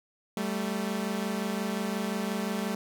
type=tone pair together; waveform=sawtooth; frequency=194.33 / 220 Hz; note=G3 / A3; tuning=-15 / 0 cents; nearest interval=major second; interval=215 cents; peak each=-28 dBFS; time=0.37-2.75 s; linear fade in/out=2 ms; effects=none